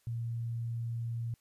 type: tone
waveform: sine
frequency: 116.54 Hz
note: A#2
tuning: in tune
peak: -33 dBFS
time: 0.07-1.34 s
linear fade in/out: 0 ms
effects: white hiss -72 dBFS RMS until 1.4 s + resampled to 32000 Hz